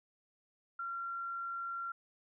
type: tone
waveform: sine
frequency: 1373 Hz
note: F6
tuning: 30 cents flat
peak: -37 dBFS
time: 0.79-1.92 s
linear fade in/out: 5 ms
effects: none